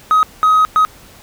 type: tone bursts at uneven times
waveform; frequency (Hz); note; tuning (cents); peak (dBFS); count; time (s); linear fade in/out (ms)
triangle; 1263; D#6; +26; -5; 3; 0.11-0.23 / 0.43-0.65 / 0.76-0.85; 0
effects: tanh soft clip ceiling -3 dBFS + pink hiss -42 dBFS RMS until 1.22 s